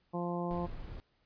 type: harmonic tone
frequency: 174.3 Hz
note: F3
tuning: 3 cents flat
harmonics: 1 / 2 / 3 / 4 / 5 / 6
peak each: -36 / -39 / -41 / -42 / -43 / -44 dBFS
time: 0.13-0.67 s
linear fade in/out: 20 ms
type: noise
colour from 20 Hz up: brown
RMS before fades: -43 dBFS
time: 0.51-1 s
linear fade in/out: 0 ms
effects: pink hiss -74 dBFS RMS until 1.25 s + resampled to 11025 Hz